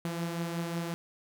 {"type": "beating tone pair", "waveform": "sawtooth", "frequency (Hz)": [168.3, 173.8], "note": ["E3", "F3"], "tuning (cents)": [36, -8], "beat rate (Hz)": 5.5, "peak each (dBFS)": [-29, -36], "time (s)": [0.05, 0.94], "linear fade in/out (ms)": 0, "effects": []}